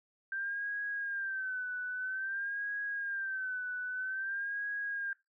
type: tone with vibrato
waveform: sine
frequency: 1568 Hz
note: G6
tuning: in tune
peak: -34 dBFS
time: 0.32-5.13 s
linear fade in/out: 2 ms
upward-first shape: sine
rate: 0.51 Hz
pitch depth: 90 cents each way
effects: noise-tail reverb RT60 0.2 s tail -17 dB re dry